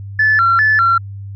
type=tone with vibrato; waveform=sine; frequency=1540 Hz; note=G6; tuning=31 cents flat; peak=-8 dBFS; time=0.19-0.98 s; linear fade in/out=5 ms; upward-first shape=square; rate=2.5 Hz; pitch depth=210 cents each way; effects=tanh soft clip ceiling -5 dBFS + added 99 Hz sine -26 dBFS peak until 1.35 s